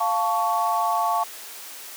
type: chord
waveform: sine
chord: F augmented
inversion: none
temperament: equal with one note detuned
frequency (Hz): 698.5 / 880 / 1119.7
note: F5 / A5 / C#6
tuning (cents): 0 / 0 / +17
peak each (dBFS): -24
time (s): 0-1.24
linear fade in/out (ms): 10
effects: white hiss -39 dBFS RMS until 1.96 s + high-pass 400 Hz 12 dB/octave